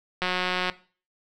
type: click train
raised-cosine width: 0.3 ms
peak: -10 dBFS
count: 88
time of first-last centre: 0.22-0.698 s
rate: 182 Hz
effects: noise-tail reverb RT60 0.4 s tail -18 dB re dry